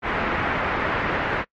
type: low-pass noise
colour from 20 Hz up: white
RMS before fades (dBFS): -24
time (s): 0.02-1.45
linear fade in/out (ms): 50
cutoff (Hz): 2000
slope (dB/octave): 24
effects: noise-tail reverb RT60 0.1 s tail -24 dB re dry + MP3 48 kbps